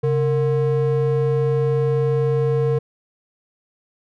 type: ring-modulated tone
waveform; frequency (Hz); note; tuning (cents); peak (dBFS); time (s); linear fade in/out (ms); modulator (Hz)
triangle; 297.7; D4; +24; -11; 0.03-2.79; 10; 162
effects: none